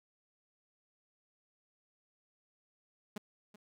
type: tone with echo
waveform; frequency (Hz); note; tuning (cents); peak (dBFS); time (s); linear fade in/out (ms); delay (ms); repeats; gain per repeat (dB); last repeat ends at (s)
sawtooth; 208.8; G#3; +10; -34; 3.16-3.18; 5; 380; 1; -15; 3.56
effects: none